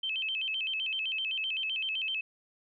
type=tone with vibrato; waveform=sine; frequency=2844 Hz; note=F7; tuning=31 cents sharp; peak=-30 dBFS; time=0.03-2.21 s; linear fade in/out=5 ms; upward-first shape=square; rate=7.8 Hz; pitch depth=160 cents each way; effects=none